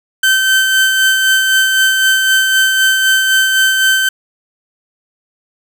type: tone with tremolo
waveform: 30% pulse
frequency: 1544 Hz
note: G6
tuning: 27 cents flat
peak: -5 dBFS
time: 0.23-4.09 s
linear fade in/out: 5 ms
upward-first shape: sine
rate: 3.9 Hz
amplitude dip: 35%
effects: none